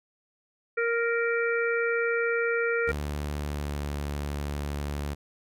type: harmonic tone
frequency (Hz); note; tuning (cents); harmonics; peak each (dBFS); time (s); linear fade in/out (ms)
466.2; A#4; 0; 1 / 3 / 4 / 5; -26 / -29 / -33 / -34; 0.77-2.92; 10
type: tone with pitch glide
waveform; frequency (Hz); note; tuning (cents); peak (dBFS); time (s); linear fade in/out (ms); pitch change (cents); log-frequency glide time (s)
sawtooth; 73.42 to 72.37; D2 to D2; 0 to -25; -26; 2.87-5.15; 20; -25; 3.43-3.84
effects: none